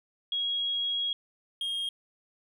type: tone pair in turn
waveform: sine / triangle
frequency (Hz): 3302 / 3243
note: G#7 / G#7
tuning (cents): -11 / -42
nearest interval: unison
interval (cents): 31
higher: first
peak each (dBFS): -27 / -28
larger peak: first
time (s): 0.32-1.13 / 1.61-1.89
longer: first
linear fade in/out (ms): 2
effects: none